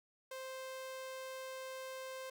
sawtooth tone, 523.3 Hz, C5, in tune, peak -40 dBFS, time 0.31-2.3 s, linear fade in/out 5 ms, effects none

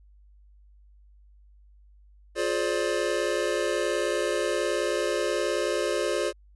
square chord, D half-diminished seventh, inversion first, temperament just, 352.4 / 422.9 / 528.6 / 587.3 Hz, F4 / Ab4 / C5 / D5, +16 / +31 / +18 / 0 cents, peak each -31 dBFS, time 2.35-6.33 s, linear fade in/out 50 ms, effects added 50 Hz sine -52 dBFS peak until 6.55 s + resampled to 24000 Hz

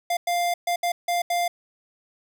square tone bursts at uneven times, 698.5 Hz, F5, in tune, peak -22 dBFS, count 6, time 0.1-0.17 / 0.27-0.54 / 0.67-0.76 / 0.83-0.92 / 1.08-1.22 / 1.3-1.48 s, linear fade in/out 5 ms, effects none

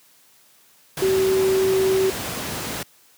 sine tone in noise, 381.4 Hz, G4, 47 cents flat, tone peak -16 dBFS, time 1.02-2.1 s, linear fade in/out 2 ms, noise pink, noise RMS -28 dBFS, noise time 0.97-2.83 s, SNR +9 dB, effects white hiss -55 dBFS RMS until 3.17 s + high-pass 100 Hz 12 dB/octave

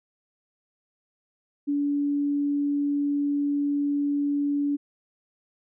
sine tone, 286.9 Hz, D4, 40 cents flat, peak -22 dBFS, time 1.67-4.77 s, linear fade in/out 20 ms, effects none

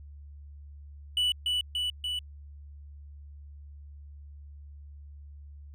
triangle tone with echo, 2962 Hz, F#7, 1 cent sharp, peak -22 dBFS, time 1.17-1.32 s, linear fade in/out 2 ms, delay 290 ms, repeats 3, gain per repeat -2 dB, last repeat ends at 2.19 s, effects added 72 Hz sine -44 dBFS peak until 5.74 s

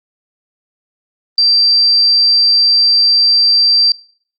sine tone, 4698 Hz, D8, in tune, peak -7 dBFS, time 1.38-3.92 s, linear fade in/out 2 ms, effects noise-tail reverb RT60 0.5 s tail -22 dB re dry + Opus 32 kbps

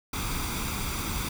pink noise with comb filter, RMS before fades -31 dBFS, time 0.13-1.29 s, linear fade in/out 5 ms, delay 0.84 ms, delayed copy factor +0.6, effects none

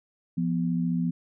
sine tone pair together, 172.11 / 246.8 Hz, F3 / B3, -25 / -1 cents, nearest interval tritone, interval 624 cents, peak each -25 / -28 dBFS, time 0.37-1.11 s, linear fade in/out 10 ms, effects none

